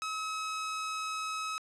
sawtooth tone, 1282 Hz, E6, 49 cents flat, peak -30 dBFS, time 0.02-1.58 s, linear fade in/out 0 ms, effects resampled to 22050 Hz + 10-bit

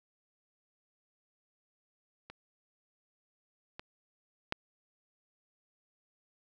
clicks, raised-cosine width 0.3 ms, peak -30 / -26 / -15 dBFS, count 3, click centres 2.3 / 3.795 / 4.524 s, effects none

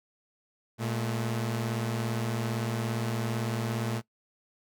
sawtooth tone pair together, 116.54 / 215.5 Hz, A#2 / A3, 0 / -36 cents, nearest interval major seventh, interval 1064 cents, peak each -26 / -31 dBFS, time 0.78-4.02 s, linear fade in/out 50 ms, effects noise-tail reverb RT60 0.1 s tail -20 dB re dry

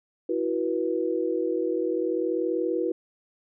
sine chord, E suspended second, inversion none, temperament equal with one note detuned, 329.6 / 370 / 484.8 Hz, E4 / F#4 / B4, 0 / 0 / -32 cents, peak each -28 dBFS, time 0.29-2.92 s, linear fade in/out 5 ms, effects none

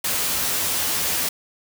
white noise with comb filter, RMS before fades -23 dBFS, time 0.04-1.29 s, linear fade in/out 5 ms, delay 12 ms, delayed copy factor +0.5, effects none

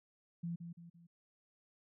sine tone with echo, 170 Hz, F3, 46 cents flat, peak -37 dBFS, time 0.43-0.56 s, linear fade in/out 10 ms, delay 170 ms, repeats 3, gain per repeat -7 dB, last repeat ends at 1.07 s, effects none

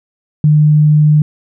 sine tone, 151.1 Hz, D3, 50 cents sharp, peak -5 dBFS, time 0.44-1.22 s, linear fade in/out 2 ms, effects none

